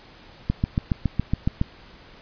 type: click train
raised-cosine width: 5 ms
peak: -8 dBFS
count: 9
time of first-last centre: 0.5-1.614 s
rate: 7.18 Hz
effects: pink hiss -48 dBFS RMS until 2.21 s + resampled to 11025 Hz